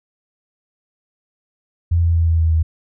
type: tone with pitch steps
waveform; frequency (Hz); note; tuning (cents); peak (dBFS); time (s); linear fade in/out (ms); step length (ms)
sine; 85 / 84.02 / 83.06 / 82.1 / 81.16 / 80.23; F2 / E2 / E2 / E2 / E2 / E2; -46 / +34 / +14 / -6 / -26 / -46; -12; 1.91-2.63; 10; 120
effects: none